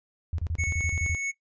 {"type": "tone bursts", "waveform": "sine", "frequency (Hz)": 82.41, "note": "E2", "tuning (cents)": 0, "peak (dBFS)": -26, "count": 10, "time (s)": [0.33, 1.148], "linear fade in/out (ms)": 0, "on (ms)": 53, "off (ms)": 32}
{"type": "tone with tremolo", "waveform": "square", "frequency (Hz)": 2208, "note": "C#7", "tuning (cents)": -7, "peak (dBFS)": -27, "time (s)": [0.58, 1.32], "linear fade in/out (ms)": 20, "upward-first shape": "sine", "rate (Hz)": 4.6, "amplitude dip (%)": 30}
{"effects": ["noise-tail reverb RT60 0.1 s tail -18 dB re dry", "resampled to 16000 Hz"]}